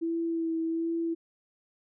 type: tone with vibrato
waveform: sine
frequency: 329.6 Hz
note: E4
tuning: in tune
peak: -27 dBFS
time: 0.01-1.15 s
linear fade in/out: 20 ms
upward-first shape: sine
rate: 1.3 Hz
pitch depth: 20 cents each way
effects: none